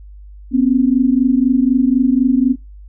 sine tone pair together, 246.9 / 270.9 Hz, B3 / C#4, 0 / -40 cents, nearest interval major second, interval 160 cents, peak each -13 dBFS, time 0.51-2.56 s, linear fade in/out 50 ms, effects noise-tail reverb RT60 0.2 s tail -20 dB re dry + added 50 Hz sine -34 dBFS peak until 2.88 s

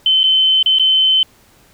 sine tone with dropouts, 3067 Hz, G7, 38 cents flat, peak -9 dBFS, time 0.06-1.23 s, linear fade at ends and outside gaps 2 ms, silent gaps 0.233-0.239 / 0.628-0.66 / 0.786-0.796 s, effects pink hiss -50 dBFS RMS until 1.73 s

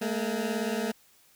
20% pulse beating tone pair, 211.9 / 229.9 Hz, G#3 / A#3, +35 / -24 cents, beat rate 18 Hz, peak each -26 dBFS, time 0.01-0.92 s, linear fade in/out 10 ms, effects white hiss -61 dBFS RMS until 1.35 s

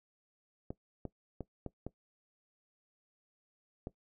clicks, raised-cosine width 2 ms, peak -26 dBFS, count 6, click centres 0.705 / 1.053 / 1.407 / 1.663 / 1.866 / 3.871 s, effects noise-tail reverb RT60 0.1 s tail -18 dB re dry

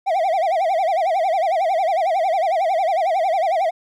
triangle tone with vibrato, 708 Hz, F5, 23 cents sharp, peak -14 dBFS, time 0.06-3.71 s, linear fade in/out 20 ms, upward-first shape sine, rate 11 Hz, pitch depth 200 cents each way, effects none

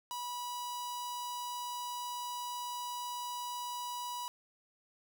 sawtooth tone with notch filter, 978 Hz, B5, 17 cents flat, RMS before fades -40 dBFS, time 0.11-4.28 s, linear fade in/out 0 ms, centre 2000 Hz, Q 1.8, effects none

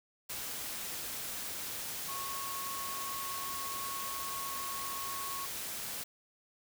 sine tone in noise, 1100 Hz, C#6, 14 cents flat, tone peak -40 dBFS, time 2.08-5.46 s, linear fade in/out 10 ms, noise white, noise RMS -40 dBFS, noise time 0.29-6.04 s, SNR -3 dB, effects none

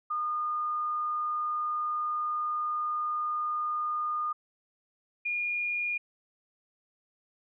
sine tone pair in turn, 1220 / 2428 Hz, D#6 / D#7, -34 / -43 cents, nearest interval octave, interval 1191 cents, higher second, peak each -28 dBFS, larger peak neither, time 0.1-4.33 / 5.25-5.98 s, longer first, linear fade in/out 10 ms, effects none

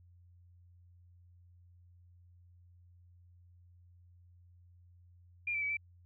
sine tone with pitch steps, 2402 / 2323 / 2280 / 2326 Hz, D7 / D7 / C#7 / D7, +38 / -20 / +48 / -17 cents, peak -32 dBFS, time 5.47-5.77 s, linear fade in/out 5 ms, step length 75 ms, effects added 88 Hz sine -58 dBFS peak until 6.05 s

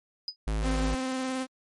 sine tone with exponential decay, 4978 Hz, D#8, in tune, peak -26 dBFS, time 0.28-0.36 s, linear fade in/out 1 ms, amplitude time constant 16 ms
square tone, 53.4 Hz, G#1, 49 cents sharp, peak -27 dBFS, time 0.47-0.95 s, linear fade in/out 5 ms
sawtooth tone with vibrato, 260 Hz, C4, 11 cents flat, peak -25 dBFS, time 0.61-1.47 s, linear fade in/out 50 ms, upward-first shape square, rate 19 Hz, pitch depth 14 cents each way
effects MP3 48 kbps

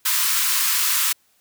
white high-pass noise, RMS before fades -20 dBFS, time 0.05-1.13 s, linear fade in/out 10 ms, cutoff 950 Hz, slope 96 dB/octave, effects white hiss -62 dBFS RMS until 1.4 s

